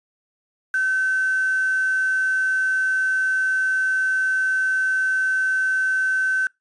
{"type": "tone with quantisation", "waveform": "sine", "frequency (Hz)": 1532, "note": "G6", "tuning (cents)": -40, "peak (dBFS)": -18, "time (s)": [0.74, 6.47], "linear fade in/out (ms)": 2, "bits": 6, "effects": ["noise-tail reverb RT60 0.2 s tail -25 dB re dry", "resampled to 22050 Hz"]}